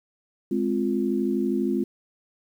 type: chord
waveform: sine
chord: F minor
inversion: first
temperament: just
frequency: 209.5 / 261.9 / 349.2 Hz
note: Ab3 / C4 / F4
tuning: +15 / +2 / 0 cents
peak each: -26 dBFS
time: 0.51-1.84 s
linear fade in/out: 5 ms
effects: 9-bit